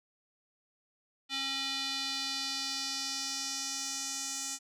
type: tone with band-pass filter sweep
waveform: square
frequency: 271.4 Hz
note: C#4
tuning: 36 cents flat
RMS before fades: -36 dBFS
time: 1.29-4.59 s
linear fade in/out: 50 ms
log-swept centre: 3600 to 6900 Hz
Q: 2.7
effects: none

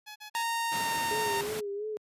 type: tone bursts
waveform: 10% pulse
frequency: 847 Hz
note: G#5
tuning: 34 cents sharp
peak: -34 dBFS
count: 3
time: 0.06-0.439 s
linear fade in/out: 20 ms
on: 99 ms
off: 41 ms
type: tone with pitch glide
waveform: sawtooth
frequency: 925 to 919.7 Hz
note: A#5 to A#5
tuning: -14 to -24 cents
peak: -25 dBFS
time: 0.35-1.41 s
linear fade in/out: 0 ms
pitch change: -10 cents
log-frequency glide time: 0.67-0.91 s
type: noise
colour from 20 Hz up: pink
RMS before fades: -37 dBFS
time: 0.71-1.61 s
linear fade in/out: 20 ms
type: tone with vibrato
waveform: sine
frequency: 415.3 Hz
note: G#4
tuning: in tune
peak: -32 dBFS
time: 1.11-1.97 s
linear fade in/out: 0 ms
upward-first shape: sine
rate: 2.9 Hz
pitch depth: 70 cents each way
effects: high-pass 150 Hz 12 dB/octave + resampled to 32000 Hz

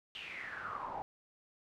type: noise with band-pass filter sweep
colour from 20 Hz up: brown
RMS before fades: -43 dBFS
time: 0.15-1.02 s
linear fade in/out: 0 ms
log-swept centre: 3000 to 770 Hz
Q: 8.8
effects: none

